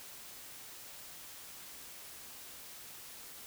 silence, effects white hiss -50 dBFS RMS until 3.46 s

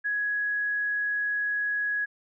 sine tone, 1671 Hz, G#6, 10 cents sharp, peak -25 dBFS, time 0.04-2.06 s, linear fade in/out 20 ms, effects none

